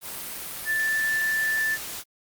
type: tone in noise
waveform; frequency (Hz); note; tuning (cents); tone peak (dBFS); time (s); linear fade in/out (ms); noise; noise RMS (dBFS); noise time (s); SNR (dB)
sine; 1760; A6; 0; -22; 0.65-1.78; 50; white; -35; 0.01-2.04; +10
effects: Opus 32 kbps